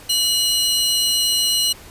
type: tone pair together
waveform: sawtooth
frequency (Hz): 2927 / 4110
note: F#7 / C8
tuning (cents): -19 / -32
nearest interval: tritone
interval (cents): 587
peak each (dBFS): -16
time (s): 0.09-1.73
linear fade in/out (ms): 10
effects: pink hiss -42 dBFS RMS until 1.9 s + resampled to 32000 Hz